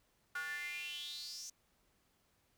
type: tone with high-pass filter sweep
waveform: square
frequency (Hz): 160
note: D#3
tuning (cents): +49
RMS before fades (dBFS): -44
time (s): 0.35-1.5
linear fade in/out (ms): 5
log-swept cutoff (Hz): 1400 to 6200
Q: 7.9
effects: pink hiss -75 dBFS RMS until 2.57 s